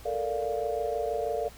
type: chord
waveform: sine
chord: Bb major seventh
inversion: third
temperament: equal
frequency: 440 / 466.2 / 587.3 / 698.5 Hz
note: A4 / Bb4 / D5 / F5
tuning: 0 / 0 / 0 / 0 cents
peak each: -33 dBFS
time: 0.05-1.49 s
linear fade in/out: 10 ms
effects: added 60 Hz sine -48 dBFS peak until 1.57 s + pink hiss -51 dBFS RMS until 1.57 s